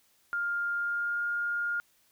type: tone with pitch glide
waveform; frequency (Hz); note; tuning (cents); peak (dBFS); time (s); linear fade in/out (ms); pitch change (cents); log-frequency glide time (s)
sine; 1404 to 1415.4; F6 to F6; +9 to +23; -28; 0.33-1.8; 0; +14; 0.75-1.23
effects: white hiss -67 dBFS RMS until 2.11 s